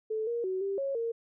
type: tone with pitch steps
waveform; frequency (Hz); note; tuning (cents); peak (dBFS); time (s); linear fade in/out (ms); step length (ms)
sine; 436.7 / 470.7 / 374.9 / 393.6 / 549 / 461.4; A4 / A#4 / F#4 / G4 / C#5 / A#4; -13 / +17 / +23 / +7 / -17 / -18; -29; 0.1-1.12; 10; 170
effects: none